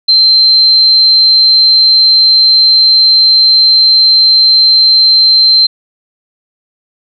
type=tone; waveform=sine; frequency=4121 Hz; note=C8; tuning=27 cents flat; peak=-3 dBFS; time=0.08-5.67 s; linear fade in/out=10 ms; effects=none